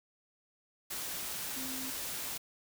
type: tone in noise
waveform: sine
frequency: 261.2 Hz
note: C4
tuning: 3 cents flat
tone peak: -43 dBFS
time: 1.56-1.91 s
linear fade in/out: 10 ms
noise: white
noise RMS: -39 dBFS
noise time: 0.9-2.38 s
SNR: -7 dB
effects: none